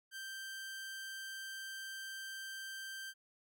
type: tone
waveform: sawtooth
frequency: 1568 Hz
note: G6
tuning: in tune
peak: -40 dBFS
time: 0.11-3.14 s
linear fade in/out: 50 ms
effects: none